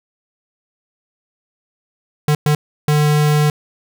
square tone bursts at uneven times, 149.6 Hz, D3, 32 cents sharp, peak -12 dBFS, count 3, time 2.28-2.35 / 2.46-2.55 / 2.88-3.5 s, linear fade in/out 2 ms, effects none

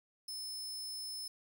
sawtooth tone, 5240 Hz, E8, 11 cents flat, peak -38 dBFS, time 0.28-1.28 s, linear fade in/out 5 ms, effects 12-bit

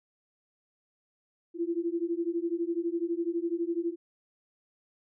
sine beating tone pair, 333.5 / 345.5 Hz, E4 / F4, +20 / -19 cents, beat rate 12 Hz, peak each -31 dBFS, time 1.54-3.96 s, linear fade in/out 50 ms, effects none

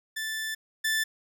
sawtooth tone pair in turn, 1760 / 1760 Hz, A6 / A6, 0 / 0 cents, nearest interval unison, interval 0 cents, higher neither, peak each -27 / -21 dBFS, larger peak second, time 0.16-0.55 / 0.84-1.04 s, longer first, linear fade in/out 10 ms, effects none

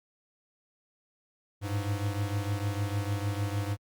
square beating tone pair, 100 / 106.6 Hz, G2 / G#2, +35 / +46 cents, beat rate 6.6 Hz, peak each -31 / -35 dBFS, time 1.61-3.77 s, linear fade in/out 50 ms, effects Opus 48 kbps

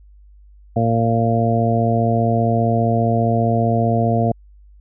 harmonic tone, 115.1 Hz, A#2, 22 cents flat, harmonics 1 / 2 / 3 / 4 / 5 / 6, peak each -18 / -20 / -28 / -24 / -25 / -20 dBFS, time 0.76-4.32 s, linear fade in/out 5 ms, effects added 50 Hz sine -43 dBFS peak until 4.8 s

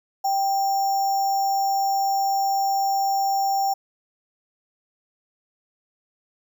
sine tone with sample-and-hold, 784 Hz, G5, in tune, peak -19 dBFS, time 0.24-3.74 s, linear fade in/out 10 ms, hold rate 6300 Hz, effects none

